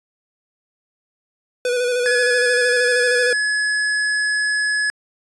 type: tone with vibrato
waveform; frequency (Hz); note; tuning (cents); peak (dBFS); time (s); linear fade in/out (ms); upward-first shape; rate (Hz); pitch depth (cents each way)
square; 492.3; B4; -6; -18; 1.65-3.33; 2; square; 13; 27
type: tone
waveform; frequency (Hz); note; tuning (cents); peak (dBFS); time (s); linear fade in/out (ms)
square; 1697; G#6; +37; -18; 2.06-4.9; 0
effects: resampled to 24000 Hz